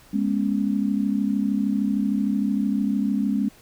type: tone cluster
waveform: sine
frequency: 207.2 / 240.4 / 273.5 Hz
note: G#3 / B3 / C#4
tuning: -4 / -46 / -23 cents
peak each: -22 / -28 / -25 dBFS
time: 0.13-3.49 s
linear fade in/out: 10 ms
effects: pink hiss -52 dBFS RMS until 3.61 s